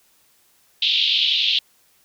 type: band-pass noise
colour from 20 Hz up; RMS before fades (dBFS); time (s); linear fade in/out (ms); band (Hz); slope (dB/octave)
white; -19; 0.82-1.59; 5; 2900 to 3800; 48
effects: white hiss -59 dBFS RMS until 2.04 s